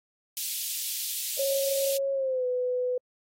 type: high-pass noise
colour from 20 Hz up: white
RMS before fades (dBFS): -32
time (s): 0.37-1.97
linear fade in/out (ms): 0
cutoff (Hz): 2900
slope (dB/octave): 24
type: tone with pitch glide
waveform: sine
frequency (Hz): 548 to 499.6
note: C#5 to B4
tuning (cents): -20 to +20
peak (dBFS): -25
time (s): 1.39-2.98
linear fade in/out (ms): 5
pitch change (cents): -160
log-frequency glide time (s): 2.13-2.46
effects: AAC 48 kbps